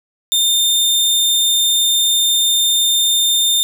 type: tone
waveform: sawtooth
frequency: 3617 Hz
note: A7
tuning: 47 cents sharp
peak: -9 dBFS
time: 0.32-3.63 s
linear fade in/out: 0 ms
effects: none